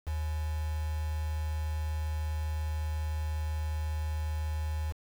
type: tone with quantisation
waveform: sine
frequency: 77.3 Hz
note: D#2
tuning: 11 cents flat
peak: -30 dBFS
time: 0.06-4.93 s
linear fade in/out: 20 ms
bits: 7
effects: none